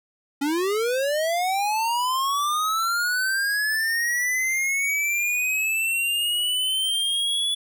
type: linear sweep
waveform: square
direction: up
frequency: 273.1 to 3431 Hz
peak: -22 dBFS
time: 0.41-7.55 s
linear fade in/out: 10 ms
effects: none